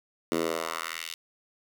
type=tone with high-pass filter sweep; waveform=10% pulse; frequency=82 Hz; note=E2; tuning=9 cents flat; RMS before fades=-32 dBFS; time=0.32-1.14 s; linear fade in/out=0 ms; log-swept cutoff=280 to 3300 Hz; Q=1.5; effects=9-bit